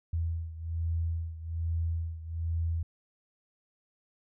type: beating tone pair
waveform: sine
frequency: 82.41 / 83.61 Hz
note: E2 / E2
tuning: 0 / +25 cents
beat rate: 1.2 Hz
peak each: -31 / -35 dBFS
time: 0.13-2.83 s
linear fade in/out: 5 ms
effects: none